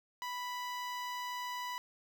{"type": "tone with notch filter", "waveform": "sawtooth", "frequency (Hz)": 987.8, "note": "B5", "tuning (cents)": 0, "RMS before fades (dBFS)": -40, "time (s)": [0.22, 1.78], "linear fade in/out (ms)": 0, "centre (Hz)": 10000, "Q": 0.96, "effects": []}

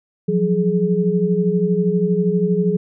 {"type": "tone cluster", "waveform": "sine", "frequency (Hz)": [172.8, 185.3, 421.4], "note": ["F3", "F#3", "G#4"], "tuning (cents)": [-18, 3, 25], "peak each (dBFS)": -19, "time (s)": [0.28, 2.77], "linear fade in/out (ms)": 10, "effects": []}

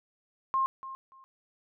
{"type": "tone with echo", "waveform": "sine", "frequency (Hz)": 1065, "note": "C6", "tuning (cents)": 30, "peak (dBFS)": -24, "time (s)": [0.54, 0.66], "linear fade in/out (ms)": 0, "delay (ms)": 290, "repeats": 2, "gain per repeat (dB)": -14, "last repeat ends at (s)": 1.24, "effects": []}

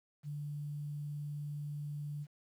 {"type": "tone with quantisation", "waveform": "sine", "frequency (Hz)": 146.83, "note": "D3", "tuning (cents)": 0, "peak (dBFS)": -38, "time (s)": [0.23, 2.27], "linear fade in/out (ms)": 50, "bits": 11, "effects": []}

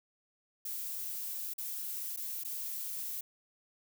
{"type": "noise with dropouts", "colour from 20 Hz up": "violet", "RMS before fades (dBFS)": -39, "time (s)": [0.65, 3.21], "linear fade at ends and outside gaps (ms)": 5, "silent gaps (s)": [[1.537, 1.581], [2.164, 2.171], [2.437, 2.447]], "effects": []}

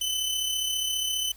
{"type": "tone with amplitude modulation", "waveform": "sawtooth", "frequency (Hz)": 3030, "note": "F#7", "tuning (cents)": 40, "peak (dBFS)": -21, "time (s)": [0.01, 1.32], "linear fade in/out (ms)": 5, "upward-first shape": "sine", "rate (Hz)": 34.8, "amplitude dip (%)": 40, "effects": ["added 50 Hz sine -52 dBFS peak until 1.36 s", "white hiss -54 dBFS RMS until 1.36 s"]}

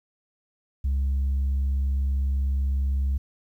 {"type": "tone", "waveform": "sine", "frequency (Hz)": 67.9, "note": "C#2", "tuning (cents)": -35, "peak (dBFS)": -19, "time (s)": [0.84, 3.18], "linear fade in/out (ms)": 10, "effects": ["tanh soft clip ceiling -20 dBFS", "10-bit"]}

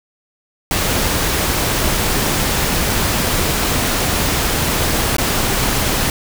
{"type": "noise with dropouts", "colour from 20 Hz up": "pink", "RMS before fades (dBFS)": -17, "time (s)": [0.71, 6.1], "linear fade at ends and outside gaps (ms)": 1, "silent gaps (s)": [5.167, 5.183], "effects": []}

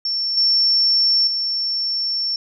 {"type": "tone with level steps", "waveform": "sine", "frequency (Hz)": 5430, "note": "F8", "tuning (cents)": -50, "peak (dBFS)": [-19, -13, -19], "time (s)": [0.05, 2.36], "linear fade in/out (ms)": 2, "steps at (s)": [0.37, 1.27], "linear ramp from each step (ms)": 5, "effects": []}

